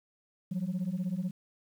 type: beating tone pair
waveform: sine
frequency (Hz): 173.5 / 189.5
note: F3 / F#3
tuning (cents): -11 / +42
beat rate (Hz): 16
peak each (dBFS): -32 / -31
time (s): 0.51-1.31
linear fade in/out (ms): 10
effects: tanh soft clip ceiling -27 dBFS + 10-bit